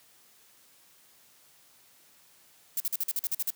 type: noise bursts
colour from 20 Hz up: violet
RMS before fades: -29 dBFS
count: 10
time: 2.77-3.504 s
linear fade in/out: 2 ms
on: 32 ms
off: 46 ms
effects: white hiss -60 dBFS RMS until 3.55 s + high-pass 80 Hz 12 dB/octave